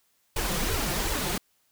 pink noise with flanger, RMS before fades -28 dBFS, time 0.36-1.38 s, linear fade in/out 5 ms, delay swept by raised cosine 2 to 5.8 ms, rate 2.7 Hz, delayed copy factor +0.75, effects white hiss -69 dBFS RMS until 1.71 s

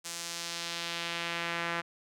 sawtooth tone with band-pass filter sweep, 169.8 Hz, F3, 48 cents flat, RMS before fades -36 dBFS, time 0.04-1.82 s, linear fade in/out 20 ms, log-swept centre 7400 to 1700 Hz, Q 1.2, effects none

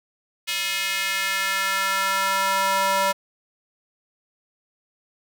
square tone with high-pass filter sweep, 194 Hz, G3, 18 cents flat, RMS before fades -23 dBFS, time 0.47-3.13 s, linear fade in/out 20 ms, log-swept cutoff 2700 to 790 Hz, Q 1.8, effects none

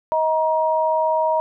sine tone pair together, 632 / 946.9 Hz, D#5 / A#5, +27 / +27 cents, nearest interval perfect fifth, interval 700 cents, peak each -19 dBFS, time 0.12-1.4 s, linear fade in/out 0 ms, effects none

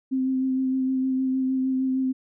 sine tone with vibrato, 261.6 Hz, C4, in tune, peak -21 dBFS, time 0.11-2.13 s, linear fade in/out 20 ms, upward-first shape sine, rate 6.5 Hz, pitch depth 16 cents each way, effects none

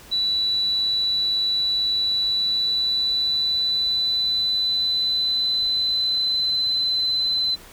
sine tone with pitch glide, 3951 to 4041 Hz, B7 to B7, 0 to +39 cents, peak -19 dBFS, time 0.11-7.56 s, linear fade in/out 20 ms, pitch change +39 cents, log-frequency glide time 2.21-6.51 s, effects pink hiss -45 dBFS RMS until 7.72 s

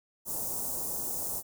white band-stop noise, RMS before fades -34 dBFS, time 0.25-1.43 s, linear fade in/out 50 ms, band 910 to 6800 Hz, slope 24 dB/octave, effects none

